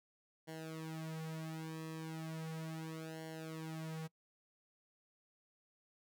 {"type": "tone with flanger", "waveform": "sawtooth", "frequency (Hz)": 160, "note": "D#3", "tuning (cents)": 49, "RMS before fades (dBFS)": -45, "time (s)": [0.47, 4.08], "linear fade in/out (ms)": 20, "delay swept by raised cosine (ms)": [0.8, 4.9], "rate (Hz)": 0.36, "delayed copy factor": -1, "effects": ["noise-tail reverb RT60 0.1 s tail -24 dB re dry"]}